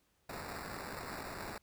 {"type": "noise with sample-and-hold", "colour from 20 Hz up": "blue", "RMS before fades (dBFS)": -44, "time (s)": [0.29, 1.58], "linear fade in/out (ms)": 5, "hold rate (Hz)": 3150, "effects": ["pink hiss -75 dBFS RMS until 1.62 s"]}